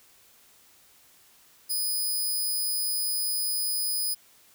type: tone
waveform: 5% pulse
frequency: 4995 Hz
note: D#8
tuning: 6 cents sharp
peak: -19 dBFS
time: 1.69-4.15 s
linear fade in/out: 20 ms
effects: white hiss -58 dBFS RMS until 4.54 s